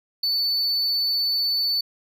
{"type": "tone", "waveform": "triangle", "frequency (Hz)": 4492, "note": "C#8", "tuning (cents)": 22, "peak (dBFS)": -19, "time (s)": [0.23, 1.81], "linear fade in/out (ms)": 5, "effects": []}